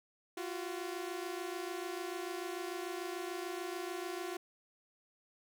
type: tone pair together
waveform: sawtooth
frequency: 345.6 / 372.4 Hz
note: F4 / F#4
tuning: -18 / +11 cents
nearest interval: minor second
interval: 129 cents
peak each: -37 / -38 dBFS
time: 0.37-4.37 s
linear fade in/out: 5 ms
effects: none